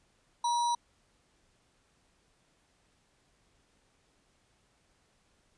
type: tone with sample-and-hold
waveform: sine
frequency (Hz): 951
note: A#5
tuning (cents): +34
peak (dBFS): -26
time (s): 0.44-0.75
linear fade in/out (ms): 5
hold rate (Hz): 4900
effects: pink hiss -70 dBFS RMS until 5.57 s + resampled to 22050 Hz